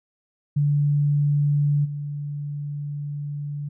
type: tone with level steps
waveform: sine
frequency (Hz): 145.3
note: D3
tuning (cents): -18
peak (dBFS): -17 / -27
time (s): 0.56-3.69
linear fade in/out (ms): 10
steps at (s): 1.84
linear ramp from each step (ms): 20
effects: none